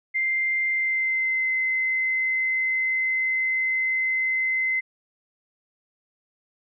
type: tone with pitch glide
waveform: sine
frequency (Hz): 2093 to 2057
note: C7 to C7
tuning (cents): 0 to -30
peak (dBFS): -21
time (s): 0.14-4.81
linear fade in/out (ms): 20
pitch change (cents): -30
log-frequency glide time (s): 0.67-1.52
effects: none